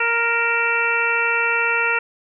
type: harmonic tone with a mistuned harmonic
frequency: 466.2 Hz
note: A#4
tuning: in tune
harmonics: 1 / 2 / 3 / 4 / 5 / 6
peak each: -27 / -26 / -21 / -25 / -24 / -23 dBFS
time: 0-1.99 s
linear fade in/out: 5 ms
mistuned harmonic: 6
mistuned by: -65 cents
effects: none